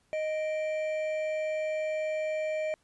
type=tone pair together; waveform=triangle; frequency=621.6 / 2349 Hz; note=D#5 / D7; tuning=-2 / 0 cents; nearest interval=octave + major seventh; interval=2302 cents; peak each=-27 / -39 dBFS; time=0.13-2.74 s; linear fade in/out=0 ms; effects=pink hiss -70 dBFS RMS until 2.83 s + resampled to 24000 Hz